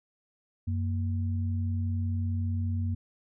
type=tone pair together; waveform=sine; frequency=92.5 / 232.8 Hz; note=F#2 / A#3; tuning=0 / -2 cents; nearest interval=octave + major third; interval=1598 cents; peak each=-27 / -36 dBFS; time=0.67-2.95 s; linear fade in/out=10 ms; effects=none